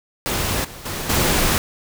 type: noise with level steps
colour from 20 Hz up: pink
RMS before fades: -22 / -37 / -27 / -18 dBFS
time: 0.26-1.58 s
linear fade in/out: 0 ms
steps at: 0.64 / 0.85 / 1.09 s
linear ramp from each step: 10 ms
effects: none